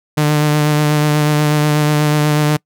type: tone with vibrato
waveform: sawtooth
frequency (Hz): 150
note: D3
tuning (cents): +37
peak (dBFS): -7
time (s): 0.17-2.57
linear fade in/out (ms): 10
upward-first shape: sine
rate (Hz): 8.2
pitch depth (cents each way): 19
effects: noise-tail reverb RT60 0.1 s tail -25 dB re dry